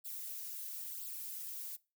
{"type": "noise with flanger", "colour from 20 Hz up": "violet", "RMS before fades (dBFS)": -44, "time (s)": [0.04, 1.77], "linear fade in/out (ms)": 20, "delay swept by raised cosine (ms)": [0.23, 5.33], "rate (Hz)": 1, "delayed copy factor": 0.75, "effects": ["noise-tail reverb RT60 0.3 s tail -22 dB re dry"]}